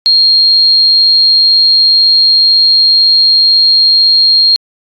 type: tone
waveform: sine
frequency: 4234 Hz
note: C8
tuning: 20 cents sharp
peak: -4 dBFS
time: 0.06-4.56 s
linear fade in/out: 0 ms
effects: AAC 48 kbps